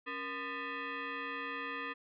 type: tone with frequency modulation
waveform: sine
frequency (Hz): 277.4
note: C#4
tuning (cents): +1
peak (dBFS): -37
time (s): 0.06-1.94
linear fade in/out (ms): 20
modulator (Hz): 750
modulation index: 3.1
effects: none